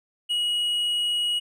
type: tone with tanh clipping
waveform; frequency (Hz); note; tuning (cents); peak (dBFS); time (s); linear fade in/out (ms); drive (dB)
sine; 2904; F#7; -33; -23; 0.29-1.4; 20; 5
effects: none